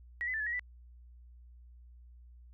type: tone with pitch steps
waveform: sine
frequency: 1913 / 2013 / 1766 / 1709 / 1895 / 1978 Hz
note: A#6 / B6 / A6 / G#6 / A#6 / B6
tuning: +44 / +33 / +6 / +49 / +28 / +2 cents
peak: -32 dBFS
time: 0.21-0.594 s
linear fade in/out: 0 ms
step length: 64 ms
effects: added 60 Hz sine -52 dBFS peak until 2.53 s